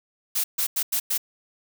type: noise bursts at uneven times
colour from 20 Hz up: blue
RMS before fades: -24 dBFS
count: 5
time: 0.35-0.44 / 0.58-0.67 / 0.76-0.83 / 0.92-1 / 1.1-1.18 s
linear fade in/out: 10 ms
effects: none